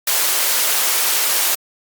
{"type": "high-pass noise", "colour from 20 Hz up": "white", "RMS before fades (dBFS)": -17, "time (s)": [0.07, 1.55], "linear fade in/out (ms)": 5, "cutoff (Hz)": 480, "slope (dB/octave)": 12, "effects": ["Opus 48 kbps"]}